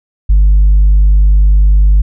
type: tone with tanh clipping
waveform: triangle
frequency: 50 Hz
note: G1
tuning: 35 cents sharp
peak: -4 dBFS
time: 0.29-2.02 s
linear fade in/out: 10 ms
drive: 6 dB
effects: none